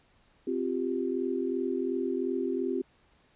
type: chord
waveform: sine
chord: C suspended fourth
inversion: none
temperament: equal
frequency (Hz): 261.6 / 349.2 / 392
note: C4 / F4 / G4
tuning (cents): 0 / 0 / 0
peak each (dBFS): -32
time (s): 0.47-2.82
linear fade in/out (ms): 5
effects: pink hiss -65 dBFS RMS until 3.35 s + resampled to 8000 Hz